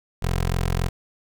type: tone with notch filter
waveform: 15% pulse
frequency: 43.65 Hz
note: F1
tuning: in tune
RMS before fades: -23 dBFS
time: 0.22-0.89 s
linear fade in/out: 10 ms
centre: 280 Hz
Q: 1.6
effects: none